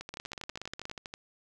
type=two click trains; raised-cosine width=0.2 ms; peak=-22 / -23 dBFS; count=14 / 15; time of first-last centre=0.14-0.914 / 0.01-1.139 s; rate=16.8 / 12.4 Hz; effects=none